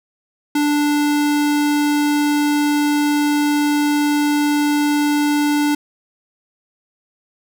square tone, 293.7 Hz, D4, in tune, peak -15 dBFS, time 0.55-5.75 s, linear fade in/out 5 ms, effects none

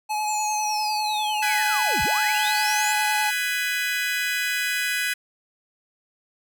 square tone with vibrato, 850 Hz, G#5, 40 cents sharp, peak -24 dBFS, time 0.09-3.31 s, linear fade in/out 20 ms, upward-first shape triangle, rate 10 Hz, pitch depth 21 cents each way
sine linear two-way sweep, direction down then up, 7459 to 36.71 to 7459 Hz, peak -29 dBFS, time 0.27-2.93 s, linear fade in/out 10 ms, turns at 2.03 s
35% pulse chord, G# minor seventh, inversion third, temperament just, 1495.1 / 1661.2 / 1993.5 / 2492 Hz, F#6 / G#6 / B6 / D#7, +18 / 0 / +16 / +2 cents, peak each -27 dBFS, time 1.42-5.14 s, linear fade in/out 10 ms
effects none

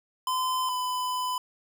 square tone pair in turn, 1023 / 1004.8 Hz, C6 / B5, -39 / +30 cents, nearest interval unison, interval 31 cents, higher first, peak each -26 / -28 dBFS, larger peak first, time 0.27-0.69 / 0.69-1.38 s, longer second, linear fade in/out 2 ms, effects none

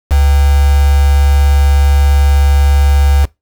sine tone with quantisation, 70.7 Hz, C#2, 35 cents sharp, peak -6 dBFS, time 0.1-3.26 s, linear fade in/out 20 ms, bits 3, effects noise-tail reverb RT60 0.2 s tail -22 dB re dry

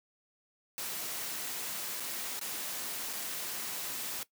white noise with dropouts, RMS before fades -38 dBFS, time 0.78-4.23 s, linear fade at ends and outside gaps 0 ms, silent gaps 1.999-2.004 / 2.393-2.413 / 3.13-3.134 s, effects noise-tail reverb RT60 0.1 s tail -18 dB re dry + high-pass 150 Hz 12 dB/octave

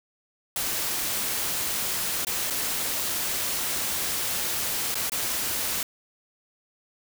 white noise with dropouts, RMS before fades -28 dBFS, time 0.56-5.83 s, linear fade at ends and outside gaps 2 ms, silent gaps 2.249-2.269 / 2.502-2.506 / 4.944-4.953 / 5.097-5.119 s, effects none

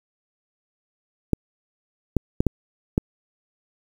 clicks, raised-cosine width 3 ms, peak -5 dBFS, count 5, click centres 1.333 / 2.167 / 2.405 / 2.467 / 2.979 s, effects 7-bit

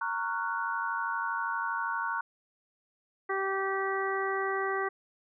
sine chord, Gb major seventh, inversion first, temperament just, 925 / 1110 / 1387.5 / 1480 Hz, Bb5 / Db6 / F6 / Gb6, -14 / +2 / -12 / 0 cents, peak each -34 / -35 / -38 / -34 dBFS, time 0.01-2.21 s, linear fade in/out 5 ms
harmonic tone, 387.8 Hz, G4, 19 cents flat, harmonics 1 / 2 / 3 / 4 / 5, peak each -32 / -36 / -34 / -37 / -36 dBFS, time 3.29-4.89 s, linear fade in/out 10 ms
effects none

